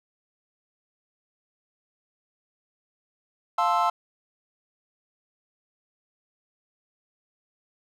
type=chord; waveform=triangle; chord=F major seventh; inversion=none; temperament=equal; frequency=698.5 / 880 / 1046.5 / 1318.5 Hz; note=F5 / A5 / C6 / E6; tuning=0 / 0 / 0 / 0 cents; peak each=-24 dBFS; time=3.58-3.9 s; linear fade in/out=5 ms; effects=none